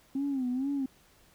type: tone with vibrato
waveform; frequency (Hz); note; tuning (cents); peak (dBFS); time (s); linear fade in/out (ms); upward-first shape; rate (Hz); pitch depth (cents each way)
sine; 264.7; C4; +20; -27; 0.15-0.86; 5; sine; 2.2; 120
effects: tanh soft clip ceiling -24 dBFS + pink hiss -62 dBFS RMS until 1.34 s